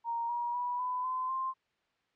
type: tone with pitch steps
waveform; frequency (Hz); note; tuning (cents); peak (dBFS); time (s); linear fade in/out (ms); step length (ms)
sine; 932.3 / 954.6 / 977.5 / 1000.9 / 1024.9 / 1049.5; A#5 / A#5 / B5 / B5 / C6 / C6; 0 / +41 / -18 / +23 / -36 / +5; -31; 0.04-1.54; 50; 250
effects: white hiss -75 dBFS RMS until 2.15 s + low-pass 3000 Hz 12 dB/octave